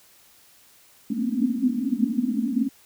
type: band-pass noise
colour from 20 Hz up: white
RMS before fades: -24 dBFS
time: 1.1-2.69 s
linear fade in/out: 5 ms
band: 220 to 270 Hz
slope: 96 dB/octave
effects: white hiss -55 dBFS RMS until 2.85 s